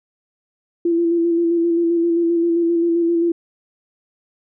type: tone with vibrato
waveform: sine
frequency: 338.3 Hz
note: E4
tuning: 45 cents sharp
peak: -14 dBFS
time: 0.85-3.32 s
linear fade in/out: 5 ms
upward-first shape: square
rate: 7.6 Hz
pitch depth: 21 cents each way
effects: none